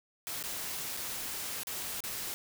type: noise with dropouts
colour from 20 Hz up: white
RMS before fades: -38 dBFS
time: 0.27-2.34 s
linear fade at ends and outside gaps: 0 ms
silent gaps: 0.427-0.438 / 0.967-0.972 / 1.633-1.671 / 2.005-2.038 s
effects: none